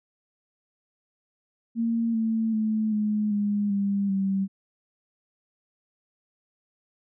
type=tone with pitch steps; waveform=sine; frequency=230 / 223.6 / 217.3 / 211.3 / 205.4 / 199.65 / 194.08 Hz; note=A#3 / A3 / A3 / G#3 / G#3 / G3 / G3; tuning=-23 / +28 / -21 / +30 / -19 / +32 / -17 cents; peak=-22 dBFS; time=1.75-4.48 s; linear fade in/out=50 ms; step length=390 ms; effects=none